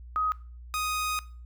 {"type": "tone pair in turn", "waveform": ["sine", "sawtooth"], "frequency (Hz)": [1258, 1247.1], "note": ["D#6", "D#6"], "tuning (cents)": [19, 4], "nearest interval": "unison", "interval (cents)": 15, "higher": "first", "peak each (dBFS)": -24, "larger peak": "neither", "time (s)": [[0.16, 0.32], [0.74, 1.19]], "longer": "second", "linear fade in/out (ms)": 0, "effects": ["noise-tail reverb RT60 0.4 s tail -20 dB re dry", "added 60 Hz sine -42 dBFS peak until 1.45 s"]}